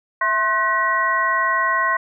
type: tone cluster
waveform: sine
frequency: 660 / 1066 / 1506 / 1916 Hz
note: E5 / C6 / F#6 / A#6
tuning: +2 / +32 / +30 / +47 cents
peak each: -28 / -19 / -24 / -21 dBFS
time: 0.21-1.97 s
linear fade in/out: 5 ms
effects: none